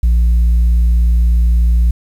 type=tone; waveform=sine; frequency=58.27 Hz; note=A#1; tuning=in tune; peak=-5 dBFS; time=0.03-1.91 s; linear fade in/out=5 ms; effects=tanh soft clip ceiling -7 dBFS + 7-bit